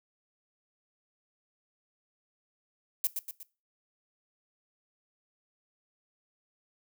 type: noise with echo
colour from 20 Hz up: violet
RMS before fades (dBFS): -27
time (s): 3.04-3.07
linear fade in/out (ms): 2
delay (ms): 120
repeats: 3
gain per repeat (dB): -6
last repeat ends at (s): 3.43
effects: noise-tail reverb RT60 0.3 s tail -19 dB re dry